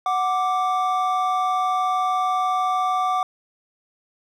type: tone pair together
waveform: triangle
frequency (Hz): 740 / 1173.7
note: F#5 / D6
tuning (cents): 0 / -1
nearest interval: minor sixth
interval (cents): 799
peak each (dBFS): -20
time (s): 0.06-3.23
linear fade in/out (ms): 2
effects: none